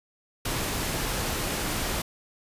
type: noise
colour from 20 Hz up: pink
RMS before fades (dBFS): -29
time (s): 0.45-2.02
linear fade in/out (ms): 5
effects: resampled to 32000 Hz